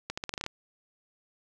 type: accelerating click train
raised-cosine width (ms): 0.2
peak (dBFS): -16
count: 9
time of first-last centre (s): 0.1-0.464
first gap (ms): 75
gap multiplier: 0.85
effects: none